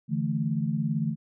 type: chord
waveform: sine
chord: D suspended second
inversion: none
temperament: equal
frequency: 146.83 / 164.81 / 220 Hz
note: D3 / E3 / A3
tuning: 0 / 0 / 0 cents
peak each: -29 dBFS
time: 0.08-1.16 s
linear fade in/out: 50 ms
effects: none